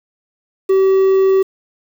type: tone with quantisation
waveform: triangle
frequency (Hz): 383.6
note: G4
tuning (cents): -37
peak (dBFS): -7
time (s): 0.69-1.43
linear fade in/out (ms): 10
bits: 6
effects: none